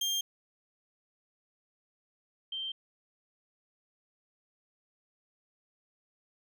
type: tone pair in turn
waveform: 30% pulse / sine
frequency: 3200 / 3141 Hz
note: G7 / G7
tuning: +35 / +3 cents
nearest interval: unison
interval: 32 cents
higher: first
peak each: -26 / -34 dBFS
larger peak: first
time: 0.01-0.21 / 2.52-2.72 s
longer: neither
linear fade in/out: 5 ms
effects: none